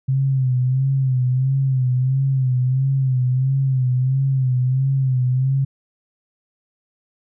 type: tone with vibrato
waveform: sine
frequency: 130.81 Hz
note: C3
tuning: in tune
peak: -15 dBFS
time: 0.08-5.65 s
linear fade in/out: 10 ms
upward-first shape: sine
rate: 1.5 Hz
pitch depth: 68 cents each way
effects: none